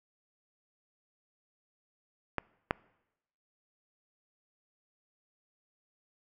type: clicks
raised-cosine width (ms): 0.5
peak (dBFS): -15 / -11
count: 2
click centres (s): 2.383 / 2.709
effects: noise-tail reverb RT60 0.9 s tail -24 dB re dry